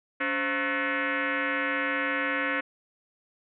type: tone with frequency modulation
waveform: sine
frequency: 120.3 Hz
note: B2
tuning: 45 cents flat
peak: -25 dBFS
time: 0.2-2.61 s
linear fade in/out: 10 ms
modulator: 404 Hz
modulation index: 5.5
effects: none